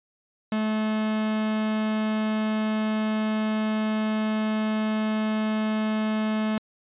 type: tone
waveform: 45% pulse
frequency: 216.4 Hz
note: A3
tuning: 29 cents flat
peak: -23 dBFS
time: 0.52-6.58 s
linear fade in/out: 2 ms
effects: resampled to 8000 Hz